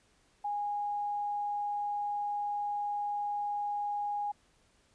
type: tone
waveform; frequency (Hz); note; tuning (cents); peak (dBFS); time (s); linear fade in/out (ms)
sine; 823; G#5; -16; -31; 0.44-4.32; 10
effects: pink hiss -68 dBFS RMS until 4.94 s + resampled to 22050 Hz